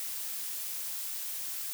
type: noise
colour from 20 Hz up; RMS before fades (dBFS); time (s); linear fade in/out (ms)
blue; -37; 0-1.73; 0
effects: none